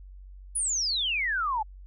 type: exponential sweep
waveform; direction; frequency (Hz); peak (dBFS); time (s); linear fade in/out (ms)
sine; down; 10280 to 824; -25; 0.55-1.63; 10
effects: added 47 Hz sine -43 dBFS peak until 1.86 s